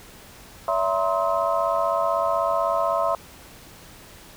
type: tone cluster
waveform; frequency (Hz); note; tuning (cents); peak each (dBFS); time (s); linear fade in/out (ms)
sine; 569 / 665 / 952 / 1048 / 1277; C#5 / E5 / A#5 / C6 / D#6; +45 / +15 / +36 / +2 / +45; -28 / -23 / -31 / -25 / -29; 0.68-3.15; 2
effects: pink hiss -46 dBFS RMS until 4.36 s